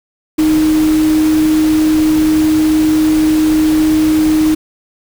sine tone in noise, 311.1 Hz, D#4, in tune, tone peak -8 dBFS, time 0.38-4.55 s, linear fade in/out 10 ms, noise pink, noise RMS -24 dBFS, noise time 0.38-4.55 s, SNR +13 dB, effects none

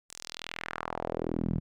sawtooth tone with band-pass filter sweep, 41.2 Hz, E1, in tune, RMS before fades -35 dBFS, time 0.09-1.6 s, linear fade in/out 20 ms, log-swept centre 8300 to 150 Hz, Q 2, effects none

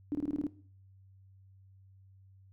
sine tone bursts, 292.2 Hz, D4, 9 cents flat, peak -29 dBFS, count 7, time 0.12-0.467 s, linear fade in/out 0 ms, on 29 ms, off 24 ms, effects noise-tail reverb RT60 0.5 s tail -18 dB re dry + added 96 Hz sine -56 dBFS peak until 2.52 s

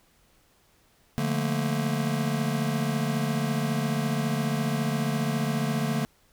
square chord, Bb major seventh, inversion first, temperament just, 145.68 / 174.81 / 218.5 / 233.1 Hz, D3 / F3 / A3 / Bb3, -14 / +2 / -12 / 0 cents, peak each -29 / -35 / -31 / -32 dBFS, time 1.18-6.05 s, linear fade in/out 0 ms, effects pink hiss -63 dBFS RMS until 6.32 s

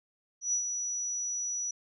sine tone with ADSR envelope, 5880 Hz, F#8, 12 cents flat, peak -25 dBFS, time 0.41-1.71 s, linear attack 120 ms, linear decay 92 ms, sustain -6 dB, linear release 4 ms, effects none

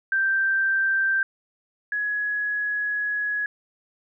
sine tone pair in turn, 1568 / 1678.2 Hz, G6 / G#6, 0 / +18 cents, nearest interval minor second, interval 118 cents, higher second, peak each -19 / -23 dBFS, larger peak first, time 0.12-1.23 / 1.92-3.46 s, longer second, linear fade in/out 2 ms, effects none

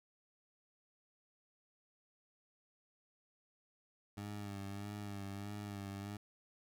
20% pulse tone with vibrato, 101.1 Hz, G#2, 46 cents flat, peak -38 dBFS, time 4.17-6.17 s, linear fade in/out 5 ms, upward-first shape sine, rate 1.6 Hz, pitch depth 44 cents each way, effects none

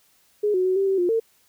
sine tone with pitch steps, 416.8 / 368.4 / 372.3 / 390.7 / 385.5 / 353.6 / 452.5 Hz, G#4 / F#4 / F#4 / G4 / G4 / F4 / A4, +6 / -7 / +11 / -6 / -29 / +22 / +48 cents, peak -18 dBFS, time 0.43-1.2 s, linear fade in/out 10 ms, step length 110 ms, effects white hiss -61 dBFS RMS until 1.48 s

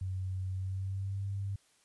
sine tone with pitch glide, 93.7 to 98.81 Hz, F#2 to G2, +22 to +14 cents, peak -33 dBFS, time 0.01-1.56 s, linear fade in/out 5 ms, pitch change +92 cents, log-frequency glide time 0.53-1.26 s, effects white hiss -68 dBFS RMS until 1.84 s + resampled to 24000 Hz

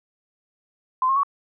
sine tone with pitch steps, 1031 / 1075.4 / 1121.7 Hz, C6 / C6 / C#6, -26 / +47 / +20 cents, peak -17 dBFS, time 1.02-1.233 s, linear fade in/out 2 ms, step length 71 ms, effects none

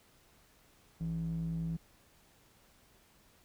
square tone with band-pass filter, 55 Hz, A1, in tune, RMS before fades -36 dBFS, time 1-1.77 s, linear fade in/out 10 ms, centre 160 Hz, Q 4.8, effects pink hiss -65 dBFS RMS until 3.44 s

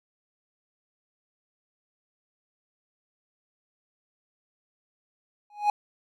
triangle tone with exponential growth, 830.6 Hz, G#5, in tune, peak -14 dBFS, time 5.5-5.7 s, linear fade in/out 2 ms, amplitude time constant 42 ms, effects none

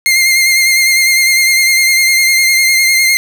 sawtooth tone with vibrato, 2112 Hz, C7, 16 cents sharp, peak -4 dBFS, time 0.06-3.17 s, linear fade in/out 0 ms, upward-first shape sine, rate 9.9 Hz, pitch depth 30 cents each way, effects none

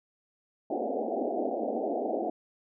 white band-pass noise, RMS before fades -31 dBFS, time 0.7-2.3 s, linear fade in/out 5 ms, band 220 to 770 Hz, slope 96 dB/octave, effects none

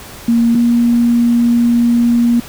sine tone pair in turn, 233.1 / 236.9 Hz, A#3 / A#3, 0 / +28 cents, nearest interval unison, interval 28 cents, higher second, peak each -8 dBFS, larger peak neither, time 0.28-0.55 / 0.55-2.4 s, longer second, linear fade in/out 5 ms, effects pink hiss -33 dBFS RMS until 2.48 s

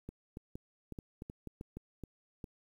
clicks, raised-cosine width 3 ms, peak -30 dBFS, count 12, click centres 0.09 / 0.371 / 0.555 / 0.923 / 0.988 / 1.221 / 1.299 / 1.473 / 1.611 / 1.77 / 2.037 / 2.442 s, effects 10-bit

